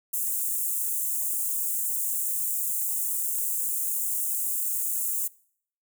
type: high-pass noise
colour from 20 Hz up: white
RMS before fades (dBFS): -28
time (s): 0.13-5.28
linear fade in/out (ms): 10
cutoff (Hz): 7200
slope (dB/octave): 48
effects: noise-tail reverb RT60 0.6 s tail -23 dB re dry